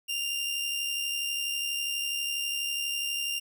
sawtooth tone with amplitude modulation, 2794 Hz, F7, in tune, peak -24 dBFS, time 0.08-3.4 s, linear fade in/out 20 ms, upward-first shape sine, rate 72.2 Hz, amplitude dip 40%, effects none

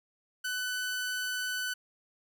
sawtooth tone, 1499 Hz, F#6, 22 cents sharp, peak -28 dBFS, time 0.44-1.74 s, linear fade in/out 10 ms, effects none

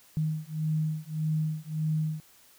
sine beating tone pair, 155 / 156.7 Hz, D#3 / D#3, -6 / +13 cents, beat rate 1.7 Hz, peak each -30 dBFS, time 0.17-2.2 s, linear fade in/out 0 ms, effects white hiss -58 dBFS RMS until 2.58 s

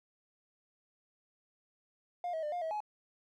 triangle tone with pitch steps, 707 / 641 / 599 / 707 / 644 / 844 Hz, F5 / E5 / D5 / F5 / E5 / G#5, +21 / -49 / +34 / +21 / -41 / +28 cents, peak -31 dBFS, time 2.24-2.804 s, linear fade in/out 2 ms, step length 94 ms, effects tanh soft clip ceiling -29 dBFS

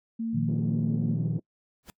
sine tone with tremolo, 227.3 Hz, A#3, 43 cents flat, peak -27 dBFS, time 0.19-1.15 s, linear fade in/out 10 ms, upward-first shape sine, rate 2 Hz, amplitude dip 25%
sine chord, Bb suspended fourth, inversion none, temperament just, 116.54 / 155.39 / 174.81 Hz, Bb2 / Eb3 / F3, 0 / -2 / +2 cents, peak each -31 / -28 / -32 dBFS, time 0.33-1.39 s, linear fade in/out 20 ms
white band-pass noise, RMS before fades -40 dBFS, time 0.48-1.4 s, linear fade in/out 5 ms, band 180 to 330 Hz, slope 24 dB/octave
pink noise with exponential growth, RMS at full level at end -40 dBFS, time 1.83-1.9 s, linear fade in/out 0 ms, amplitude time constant 15 ms
effects noise-tail reverb RT60 0.1 s tail -24 dB re dry

